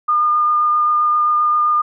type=tone with vibrato; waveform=sine; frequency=1213 Hz; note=D#6; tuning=44 cents flat; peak=-12 dBFS; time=0.08-1.82 s; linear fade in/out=10 ms; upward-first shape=triangle; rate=7.6 Hz; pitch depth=12 cents each way; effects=none